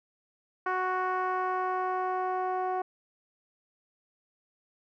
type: tone with low-pass filter sweep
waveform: 10% pulse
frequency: 370 Hz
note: F#4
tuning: in tune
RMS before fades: -30 dBFS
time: 0.66-2.82 s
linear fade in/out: 5 ms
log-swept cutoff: 1300 to 800 Hz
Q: 1.9
effects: none